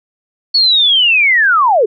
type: linear sweep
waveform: sine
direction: down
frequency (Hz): 4449 to 382.8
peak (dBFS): -7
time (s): 0.54-1.86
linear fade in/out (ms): 10
effects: none